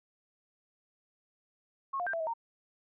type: tone with pitch steps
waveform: sine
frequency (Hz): 1088 / 708 / 1577 / 664 / 639 / 923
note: C#6 / F5 / G6 / E5 / D#5 / A#5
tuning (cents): -33 / +23 / +10 / +12 / +46 / -17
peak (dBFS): -31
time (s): 1.93-2.338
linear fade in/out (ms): 10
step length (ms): 68
effects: none